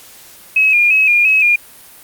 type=tone with vibrato; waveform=sine; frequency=2489 Hz; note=D#7; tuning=in tune; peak=-8 dBFS; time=0.56-1.56 s; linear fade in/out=5 ms; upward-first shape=square; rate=2.9 Hz; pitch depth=50 cents each way; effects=white hiss -40 dBFS RMS until 2.03 s + Opus 48 kbps